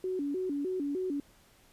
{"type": "tone with vibrato", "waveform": "sine", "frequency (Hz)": 325.4, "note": "E4", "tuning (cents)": -22, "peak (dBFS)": -30, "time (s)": [0.04, 1.2], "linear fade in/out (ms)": 2, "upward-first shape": "square", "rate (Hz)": 3.3, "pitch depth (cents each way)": 230, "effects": ["pink hiss -62 dBFS RMS until 1.72 s", "resampled to 32000 Hz"]}